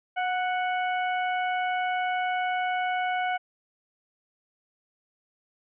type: harmonic tone with a mistuned harmonic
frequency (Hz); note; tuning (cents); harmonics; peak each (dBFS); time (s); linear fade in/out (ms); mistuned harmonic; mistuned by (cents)
740; F#5; 0; 1 / 2 / 3 / 4; -26 / -32 / -35 / -41; 0.16-3.38; 20; 1; -21
effects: none